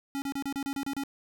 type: tone bursts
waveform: square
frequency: 277.2 Hz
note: C#4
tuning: in tune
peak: -31 dBFS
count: 9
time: 0.15-1.036 s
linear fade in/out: 0 ms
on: 70 ms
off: 32 ms
effects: none